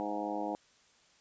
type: harmonic tone with a mistuned harmonic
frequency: 103.83 Hz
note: G#2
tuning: in tune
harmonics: 2 / 3 / 4 / 5 / 6 / 7 / 8 / 9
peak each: -44 / -38 / -46 / -41 / -43 / -40 / -40 / -45 dBFS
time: 0-0.55 s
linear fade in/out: 0 ms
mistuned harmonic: 6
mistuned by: +46 cents
effects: white hiss -65 dBFS RMS until 1.2 s + resampled to 16000 Hz